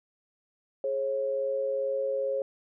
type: tone pair together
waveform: sine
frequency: 420 / 542.3 Hz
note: G#4 / C#5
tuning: +19 / -38 cents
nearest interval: major third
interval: 443 cents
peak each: -34 / -27 dBFS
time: 0.84-2.42 s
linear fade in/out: 2 ms
effects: none